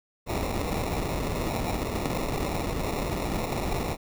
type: noise with sample-and-hold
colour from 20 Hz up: pink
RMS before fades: -29 dBFS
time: 0.26-3.97 s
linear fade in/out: 50 ms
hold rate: 1575 Hz
effects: none